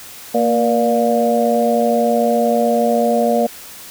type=tone cluster; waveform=sine; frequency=232.2 / 475.7 / 589 / 705 Hz; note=A#3 / A#4 / D5 / F5; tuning=-7 / +35 / +5 / +16 cents; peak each=-18 dBFS; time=0.34-3.47 s; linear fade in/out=10 ms; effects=white hiss -36 dBFS RMS until 3.9 s